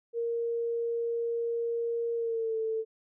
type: tone with pitch glide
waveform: sine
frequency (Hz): 466.2 to 443.9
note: A#4 to A4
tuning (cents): 0 to +15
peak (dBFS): -28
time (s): 0.13-2.85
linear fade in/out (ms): 50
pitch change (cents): -85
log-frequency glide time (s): 2.15-2.57
effects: none